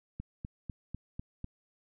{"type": "click train", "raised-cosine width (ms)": 5, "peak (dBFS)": -26, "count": 6, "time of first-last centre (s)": [0.2, 1.444], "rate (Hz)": 4.02, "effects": []}